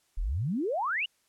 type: exponential sweep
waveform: sine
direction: up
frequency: 32.62 to 3040 Hz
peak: -27 dBFS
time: 0.17-1.06 s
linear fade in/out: 10 ms
effects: white hiss -70 dBFS RMS until 1.28 s + low-pass 11000 Hz 12 dB/octave